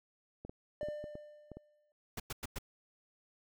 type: clicks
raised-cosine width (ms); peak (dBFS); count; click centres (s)
2; -32; 8; 0.45 / 0.495 / 0.831 / 0.886 / 1.041 / 1.154 / 1.517 / 1.57
type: tone with exponential decay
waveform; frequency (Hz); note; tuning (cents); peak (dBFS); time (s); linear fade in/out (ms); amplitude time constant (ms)
triangle; 597; D5; +28; -33; 0.81-1.92; 1; 240
type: noise bursts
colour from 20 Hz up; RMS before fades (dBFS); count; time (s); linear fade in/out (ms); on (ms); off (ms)
pink; -40; 4; 2.17-2.586; 5; 29; 100
effects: none